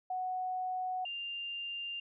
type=tone pair in turn; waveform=sine; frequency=740 / 2794 Hz; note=F#5 / F7; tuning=0 / 0 cents; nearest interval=octave + major seventh; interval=2300 cents; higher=second; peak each=-33 / -37 dBFS; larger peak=first; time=0.1-1.05 / 1.05-2 s; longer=neither; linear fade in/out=5 ms; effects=none